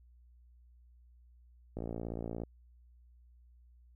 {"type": "click train", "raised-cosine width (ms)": 2, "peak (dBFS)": -26, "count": 39, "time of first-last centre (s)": [1.77, 2.435], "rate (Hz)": 57.1, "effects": ["added 60 Hz sine -58 dBFS peak until 3.95 s"]}